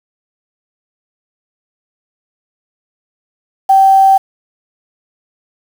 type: tone with quantisation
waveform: sine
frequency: 775 Hz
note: G5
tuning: 20 cents flat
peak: -4 dBFS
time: 3.69-4.18 s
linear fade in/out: 10 ms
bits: 5
effects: none